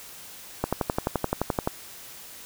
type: click train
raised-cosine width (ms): 1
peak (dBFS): -9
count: 13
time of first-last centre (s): 0.64-1.674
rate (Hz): 11.6
effects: white hiss -44 dBFS RMS until 2.45 s